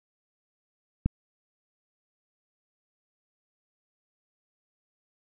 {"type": "click", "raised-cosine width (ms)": 5, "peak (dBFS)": -11, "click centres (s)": 1.06, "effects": []}